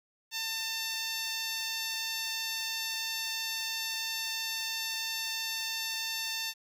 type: tone with band-pass filter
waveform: 10% pulse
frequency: 897 Hz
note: A5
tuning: 33 cents sharp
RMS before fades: -35 dBFS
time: 0.31-6.54 s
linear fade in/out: 50 ms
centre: 6900 Hz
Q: 0.5
effects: 10-bit